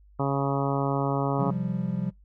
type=harmonic tone; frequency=138.59 Hz; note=C#3; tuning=in tune; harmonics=1 / 2 / 3 / 4 / 5 / 6 / 7 / 8 / 9; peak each=-27 / -30 / -32 / -33 / -34 / -35 / -35 / -36 / -37 dBFS; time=0.19-1.51 s; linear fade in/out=10 ms
type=chord; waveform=triangle; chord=C suspended fourth; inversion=none; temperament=equal; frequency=130.81 / 174.61 / 196 Hz; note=C3 / F3 / G3; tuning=0 / 0 / 0 cents; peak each=-30 / -27 / -29 dBFS; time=1.38-2.11 s; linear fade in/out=20 ms
effects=noise-tail reverb RT60 0.2 s tail -25 dB re dry + added 50 Hz sine -52 dBFS peak until 2.24 s